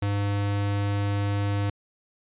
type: tone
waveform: square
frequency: 101.2 Hz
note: G#2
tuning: 44 cents flat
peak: -24 dBFS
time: 0.02-1.7 s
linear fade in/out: 5 ms
effects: resampled to 8000 Hz